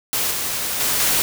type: noise with level steps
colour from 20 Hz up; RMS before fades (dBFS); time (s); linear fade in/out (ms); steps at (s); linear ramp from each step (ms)
white; -21 / -24 / -20 / -18; 0.13-1.22; 0; 0.31 / 0.8 / 1; 2
effects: none